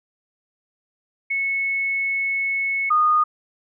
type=tone pair in turn; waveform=sine; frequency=2200 / 1229.7 Hz; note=C#7 / D#6; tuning=-14 / -21 cents; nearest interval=minor seventh; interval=1007 cents; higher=first; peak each=-20 / -14 dBFS; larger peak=second; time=1.3-2.9 / 2.9-3.24 s; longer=first; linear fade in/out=10 ms; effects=none